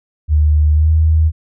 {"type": "tone with pitch glide", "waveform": "sine", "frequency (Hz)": [75.7, 79.14], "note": ["D#2", "D#2"], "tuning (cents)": [-47, 30], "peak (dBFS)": -8, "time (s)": [0.28, 1.32], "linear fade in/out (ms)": 50, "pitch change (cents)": 77, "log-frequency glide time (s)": [0.73, 0.9], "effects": []}